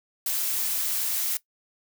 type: noise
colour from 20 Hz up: blue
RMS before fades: -27 dBFS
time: 0.26-1.37 s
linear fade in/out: 2 ms
effects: noise-tail reverb RT60 0.1 s tail -18 dB re dry